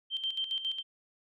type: tone with tremolo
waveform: sine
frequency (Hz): 3136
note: G7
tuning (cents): 0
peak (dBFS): -29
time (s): 0.1-0.83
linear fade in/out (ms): 50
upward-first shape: square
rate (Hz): 7.3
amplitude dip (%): 65
effects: none